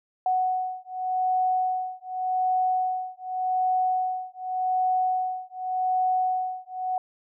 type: beating tone pair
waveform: sine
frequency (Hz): 741 / 741.86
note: F#5 / F#5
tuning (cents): +2 / +4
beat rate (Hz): 0.86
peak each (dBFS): -26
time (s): 0.26-6.98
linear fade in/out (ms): 2
effects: none